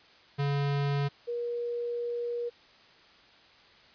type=tone pair in turn; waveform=square / sine; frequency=141.8 / 477 Hz; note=C#3 / A#4; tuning=+40 / +40 cents; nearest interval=octave + major sixth; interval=2100 cents; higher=second; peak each=-27 / -30 dBFS; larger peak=first; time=0.38-1.09 / 1.27-2.5 s; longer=second; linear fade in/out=20 ms; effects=white hiss -57 dBFS RMS until 3.94 s + resampled to 11025 Hz